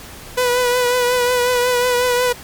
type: tone with vibrato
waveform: sawtooth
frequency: 493.9 Hz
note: B4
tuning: in tune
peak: -10 dBFS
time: 0.37-2.33 s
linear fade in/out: 10 ms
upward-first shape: triangle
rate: 5.5 Hz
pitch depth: 37 cents each way
effects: pink hiss -36 dBFS RMS until 2.43 s + MP3 96 kbps